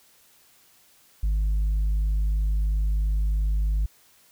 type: tone with tanh clipping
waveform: triangle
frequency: 51.5 Hz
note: G#1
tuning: 14 cents flat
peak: -21 dBFS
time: 1.23-3.86 s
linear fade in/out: 5 ms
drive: 7 dB
effects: white hiss -58 dBFS RMS until 4.31 s